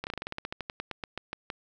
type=slowing click train; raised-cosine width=0.3 ms; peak=-18 dBFS; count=19; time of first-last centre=0.04-1.501 s; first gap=29 ms; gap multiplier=1.11; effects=none